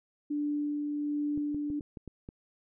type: tone with tremolo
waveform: sine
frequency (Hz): 293.7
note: D4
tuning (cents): 0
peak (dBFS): -28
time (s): 0.3-1.8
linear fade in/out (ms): 10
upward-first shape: sine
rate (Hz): 1.3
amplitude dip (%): 25
type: clicks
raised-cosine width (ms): 3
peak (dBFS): -29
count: 7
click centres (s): 1.376 / 1.546 / 1.702 / 1.808 / 1.972 / 2.077 / 2.289
effects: none